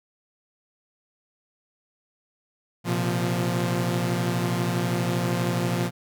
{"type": "chord", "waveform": "sawtooth", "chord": "Bb suspended second", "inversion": "none", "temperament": "equal with one note detuned", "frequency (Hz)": [118.37, 130.81, 174.61], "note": ["Bb2", "C3", "F3"], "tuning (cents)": [27, 0, 0], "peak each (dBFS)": [-23, -27, -22], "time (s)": [2.84, 5.91], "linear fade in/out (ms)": 50, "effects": []}